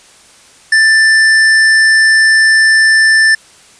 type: tone with tanh clipping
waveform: triangle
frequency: 1770 Hz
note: A6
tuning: 10 cents sharp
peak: -7 dBFS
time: 0.72-3.35 s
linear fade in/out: 5 ms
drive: 18 dB
effects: white hiss -42 dBFS RMS until 3.79 s + resampled to 22050 Hz